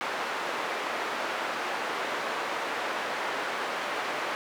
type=band-pass noise; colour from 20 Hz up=white; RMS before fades=-32 dBFS; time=0.01-4.35 s; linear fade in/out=0 ms; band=390 to 1600 Hz; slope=12 dB/octave; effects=none